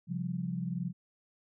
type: chord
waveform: sine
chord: C suspended fourth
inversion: none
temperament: equal with one note detuned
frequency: 133.79 / 174.61 / 196 Hz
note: C3 / F3 / G3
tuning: +39 / 0 / 0 cents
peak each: -38 / -34 / -40 dBFS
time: 0.07-0.93 s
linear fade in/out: 50 ms
effects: none